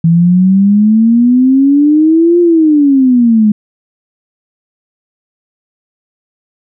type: exponential two-way sweep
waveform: sine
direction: up then down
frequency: 163.4 to 351.5 to 207.6 Hz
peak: -4 dBFS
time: 0.04-3.52 s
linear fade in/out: 5 ms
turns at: 2.4 s
effects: none